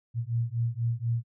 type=beating tone pair; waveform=sine; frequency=115 / 119.1 Hz; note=A#2 / A#2; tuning=-23 / +38 cents; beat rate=4.1 Hz; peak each=-29 dBFS; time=0.14-1.24 s; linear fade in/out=50 ms; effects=none